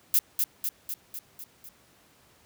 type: noise with echo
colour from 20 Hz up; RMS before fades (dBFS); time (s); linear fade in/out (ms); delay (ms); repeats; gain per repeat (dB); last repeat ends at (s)
violet; -21; 0.14-0.19; 2; 250; 6; -4; 1.69
effects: pink hiss -60 dBFS RMS until 2.45 s + high-pass 80 Hz 12 dB/octave